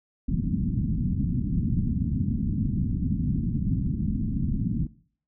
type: low-pass noise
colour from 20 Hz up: white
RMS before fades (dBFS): -26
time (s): 0.28-4.87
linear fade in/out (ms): 10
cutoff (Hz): 250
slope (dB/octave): 48
effects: noise-tail reverb RT60 0.5 s tail -19 dB re dry